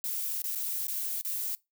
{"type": "noise with dropouts", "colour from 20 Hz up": "violet", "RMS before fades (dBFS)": -33, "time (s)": [0.04, 1.55], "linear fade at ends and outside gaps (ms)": 0, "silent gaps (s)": [[0.419, 0.442], [0.55, 0.557], [0.869, 0.882], [1.212, 1.249]], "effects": ["noise-tail reverb RT60 0.2 s tail -22 dB re dry"]}